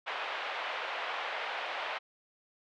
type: band-pass noise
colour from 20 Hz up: pink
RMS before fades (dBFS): -37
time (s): 0.06-1.99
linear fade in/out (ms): 20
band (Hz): 600 to 3200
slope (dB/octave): 24
effects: none